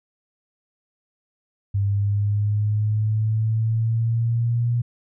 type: exponential sweep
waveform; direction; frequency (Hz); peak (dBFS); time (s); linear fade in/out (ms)
sine; up; 99.5 to 120; -18; 1.74-4.82; 10
effects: none